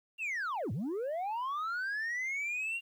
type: linear two-way sweep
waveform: sine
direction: down then up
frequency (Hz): 2800 to 93.5 to 2800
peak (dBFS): -30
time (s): 0.18-2.81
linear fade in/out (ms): 50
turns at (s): 0.72
effects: tanh soft clip ceiling -32 dBFS + 11-bit